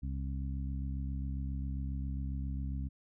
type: harmonic tone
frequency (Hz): 67.4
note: C#2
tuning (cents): -48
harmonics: 1 / 2 / 3 / 4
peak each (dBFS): -35 / -41 / -45 / -47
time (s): 0.02-2.89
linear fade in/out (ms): 20
effects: none